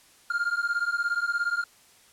triangle beating tone pair, 1396.9 / 1413.9 Hz, F6 / F6, 0 / +21 cents, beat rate 17 Hz, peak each -26 dBFS, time 0.3-1.64 s, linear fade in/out 5 ms, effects white hiss -57 dBFS RMS until 2.12 s + low-pass 11000 Hz 12 dB/octave

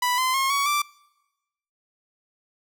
sawtooth tone with pitch steps, 987.8 / 1030.9 / 1076 / 1122.9 / 1172 Hz, B5 / C6 / C6 / C#6 / D6, 0 / -26 / +48 / +22 / -4 cents, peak -17 dBFS, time 0.02-0.82 s, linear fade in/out 5 ms, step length 160 ms, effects noise-tail reverb RT60 1.0 s tail -25 dB re dry

